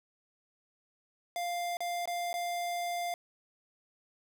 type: tone with dropouts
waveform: square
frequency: 698.5 Hz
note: F5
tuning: in tune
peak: -33 dBFS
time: 1.36-3.14 s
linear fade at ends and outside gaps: 1 ms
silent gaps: 1.77-1.805 / 2.056-2.075 / 2.33-2.34 s
effects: 11-bit